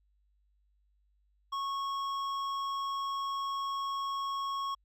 triangle tone with hard clipping, 1100 Hz, C#6, 14 cents flat, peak -34 dBFS, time 1.52-4.75 s, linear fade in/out 10 ms, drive 13 dB, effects added 50 Hz sine -68 dBFS peak until 4.84 s

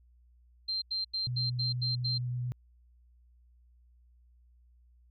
sine tone bursts, 4150 Hz, C8, 15 cents flat, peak -30 dBFS, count 7, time 0.68-2.182 s, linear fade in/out 10 ms, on 140 ms, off 87 ms
sine tone with vibrato, 123.47 Hz, B2, in tune, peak -31 dBFS, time 1.27-2.52 s, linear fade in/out 0 ms, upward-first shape sine, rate 8.5 Hz, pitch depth 9 cents each way
effects added 60 Hz sine -59 dBFS peak until 5.1 s

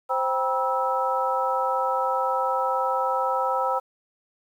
harmonic tone with a mistuned harmonic, 261.6 Hz, C4, in tune, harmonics 2 / 3 / 4 / 5, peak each -27 / -27 / -27 / -27 dBFS, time 0.09-3.8 s, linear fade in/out 20 ms, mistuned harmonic 4, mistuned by -140 cents, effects 9-bit

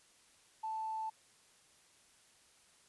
triangle tone with tanh clipping, 880 Hz, A5, in tune, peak -36 dBFS, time 0.63-1.1 s, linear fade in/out 10 ms, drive 2 dB, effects white hiss -66 dBFS RMS until 2.88 s + resampled to 24000 Hz

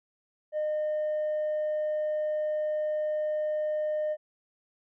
triangle tone with tanh clipping, 610 Hz, D#5, 34 cents flat, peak -27 dBFS, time 0.52-4.17 s, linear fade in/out 50 ms, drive 6 dB, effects none

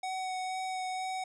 square tone with vibrato, 748 Hz, F#5, 19 cents sharp, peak -34 dBFS, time 0.03-1.24 s, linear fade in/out 5 ms, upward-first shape sine, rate 2.1 Hz, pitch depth 12 cents each way, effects resampled to 22050 Hz

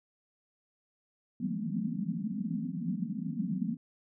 pink band-pass noise, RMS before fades -34 dBFS, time 1.4-3.77 s, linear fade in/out 5 ms, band 160 to 260 Hz, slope 96 dB/octave, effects none

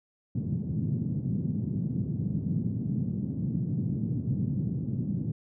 white band-pass noise, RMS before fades -30 dBFS, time 0.35-5.32 s, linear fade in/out 5 ms, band 110 to 200 Hz, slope 24 dB/octave, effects none

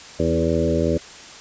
harmonic tone with a mistuned harmonic, 82.4 Hz, E2, in tune, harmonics 1 / 2 / 3 / 4 / 5 / 6 / 7, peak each -25 / -25 / -25 / -25 / -25 / -25 / -25 dBFS, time 0.19-0.98 s, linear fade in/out 10 ms, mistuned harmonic 4, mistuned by -16 cents, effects white hiss -40 dBFS RMS until 1.4 s + resampled to 16000 Hz

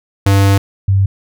square / sine tone pair in turn, 98.6 / 97.35 Hz, G2 / G2, +11 / -12 cents, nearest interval unison, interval 23 cents, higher first, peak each -8 dBFS, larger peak neither, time 0.26-0.58 / 0.88-1.06 s, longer first, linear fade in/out 5 ms, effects none

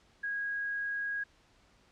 sine tone, 1645 Hz, G#6, 17 cents flat, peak -32 dBFS, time 0.23-1.24 s, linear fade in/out 10 ms, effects pink hiss -65 dBFS RMS until 1.91 s + low-pass 6000 Hz 12 dB/octave

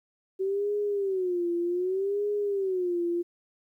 sine tone with vibrato, 377.2 Hz, F#4, 33 cents sharp, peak -25 dBFS, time 0.39-3.23 s, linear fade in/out 20 ms, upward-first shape sine, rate 0.65 Hz, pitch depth 160 cents each way, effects 11-bit

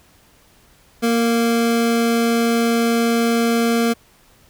square tone pair together, 233.1 / 462.2 Hz, A#3 / A#4, 0 / -15 cents, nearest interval octave, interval 1185 cents, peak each -17 / -21 dBFS, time 1.02-3.94 s, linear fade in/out 20 ms, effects pink hiss -53 dBFS RMS until 4.49 s

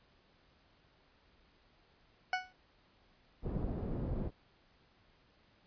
20% pulse tone with exponential decay, 740 Hz, F#5, in tune, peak -23 dBFS, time 2.33-2.53 s, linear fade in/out 2 ms, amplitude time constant 42 ms
pink low-pass noise, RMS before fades -37 dBFS, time 3.42-4.31 s, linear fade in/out 50 ms, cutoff 420 Hz, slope 12 dB/octave
effects pink hiss -68 dBFS RMS until 5.66 s + resampled to 11025 Hz

